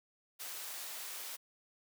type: high-pass noise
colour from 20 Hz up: white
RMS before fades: -44 dBFS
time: 0.39-1.37 s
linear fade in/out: 20 ms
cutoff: 500 Hz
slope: 12 dB/octave
effects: none